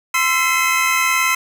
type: tone cluster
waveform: square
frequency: 1035 / 1339 / 2037 / 2116 / 2562 Hz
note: C6 / E6 / C7 / C7 / E7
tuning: -19 / +27 / -47 / +19 / -50 cents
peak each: -22 dBFS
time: 0.14-1.35 s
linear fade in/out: 5 ms
effects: none